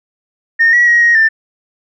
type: tone with pitch steps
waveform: sine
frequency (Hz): 1834 / 1926 / 1893 / 1880 / 1784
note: A#6 / B6 / A#6 / A#6 / A6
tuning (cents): -29 / -44 / +26 / +14 / +23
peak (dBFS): -5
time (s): 0.59-1.29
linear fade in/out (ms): 20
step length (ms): 140
effects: tanh soft clip ceiling -2 dBFS